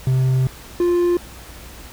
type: tone pair in turn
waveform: triangle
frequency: 130 / 350.1 Hz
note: C3 / F4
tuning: -11 / +4 cents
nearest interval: octave + perfect fourth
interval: 1715 cents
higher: second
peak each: -12 / -12 dBFS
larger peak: neither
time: 0.07-0.47 / 0.8-1.17 s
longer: first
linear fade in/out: 2 ms
effects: added 60 Hz sine -41 dBFS peak until 1.92 s + pink hiss -40 dBFS RMS until 1.92 s

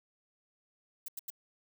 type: noise bursts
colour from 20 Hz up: violet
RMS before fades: -40 dBFS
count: 3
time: 1.06-1.303 s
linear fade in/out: 5 ms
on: 23 ms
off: 87 ms
effects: none

